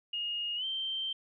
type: tone with pitch glide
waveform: sine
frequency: 2855 to 3131 Hz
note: F7 to G7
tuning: +37 to -3 cents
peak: -32 dBFS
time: 0.13-1.13 s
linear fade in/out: 5 ms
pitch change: +160 cents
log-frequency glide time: 0.56-0.65 s
effects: none